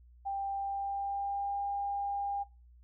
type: tone with pitch glide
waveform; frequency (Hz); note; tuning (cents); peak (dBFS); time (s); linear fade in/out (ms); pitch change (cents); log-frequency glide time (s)
sine; 790 to 803.3; G5 to G5; +13 to +42; -32; 0.25-2.44; 20; +29; 0.51-1.63
effects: noise-tail reverb RT60 0.3 s tail -21 dB re dry + added 60 Hz sine -55 dBFS peak until 2.83 s